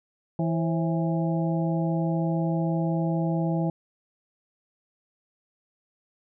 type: harmonic tone with a mistuned harmonic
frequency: 164.81 Hz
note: E3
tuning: in tune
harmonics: 1 / 2 / 3 / 4 / 5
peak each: -24 / -30 / -35 / -34 / -36 dBFS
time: 0.39-3.7 s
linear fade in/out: 2 ms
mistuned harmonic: 3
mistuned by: +130 cents
effects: none